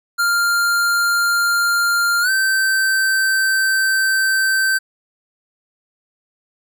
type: tone with pitch glide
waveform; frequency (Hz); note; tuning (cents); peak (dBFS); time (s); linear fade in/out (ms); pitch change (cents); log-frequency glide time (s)
square; 1396.9 to 1550; F6 to G6; 0 to -20; -15; 0.18-4.79; 20; +180; 2.21-2.3
effects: none